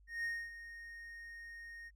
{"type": "tone with ADSR envelope", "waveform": "triangle", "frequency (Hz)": 1855, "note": "A#6", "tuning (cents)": -9, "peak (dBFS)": -33, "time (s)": [0.07, 1.91], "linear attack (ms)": 170, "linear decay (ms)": 260, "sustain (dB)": -13, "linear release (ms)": 38, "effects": ["added 50 Hz sine -61 dBFS peak until 1.95 s"]}